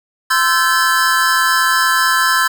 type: tone cluster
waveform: square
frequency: 1034 / 1328 / 1553 / 1722 Hz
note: C6 / E6 / G6 / A6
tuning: -21 / +12 / -17 / -38 cents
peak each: -18 dBFS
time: 0.3-2.48 s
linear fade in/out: 10 ms
effects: none